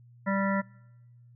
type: harmonic tone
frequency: 196 Hz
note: G3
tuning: in tune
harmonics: 1 / 3 / 5 / 7 / 9 / 10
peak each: -27 / -32 / -34 / -35 / -37 / -37 dBFS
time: 0.26-0.62 s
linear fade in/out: 20 ms
effects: noise-tail reverb RT60 1.0 s tail -25 dB re dry + added 120 Hz sine -52 dBFS peak until 1.35 s